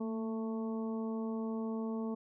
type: harmonic tone with a mistuned harmonic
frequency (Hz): 221.5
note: A3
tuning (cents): +12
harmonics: 1 / 2 / 3 / 4 / 5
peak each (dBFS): -35 / -41 / -49 / -50 / -51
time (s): 0-2.15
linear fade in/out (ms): 10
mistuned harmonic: 1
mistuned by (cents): +30
effects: none